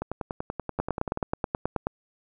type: two click trains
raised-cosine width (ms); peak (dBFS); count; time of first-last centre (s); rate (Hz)
1; -11 / -16; 11 / 13; 0.8-1.87 / 0.02-1.174; 9.35 / 10.4
effects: none